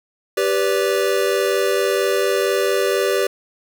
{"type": "chord", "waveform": "square", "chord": "G major", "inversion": "none", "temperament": "equal with one note detuned", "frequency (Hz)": [392, 493.9, 578.2], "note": ["G4", "B4", "D5"], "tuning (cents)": [0, 0, -27], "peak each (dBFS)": [-20, -22, -23], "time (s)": [0.37, 3.27], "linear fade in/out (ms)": 5, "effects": []}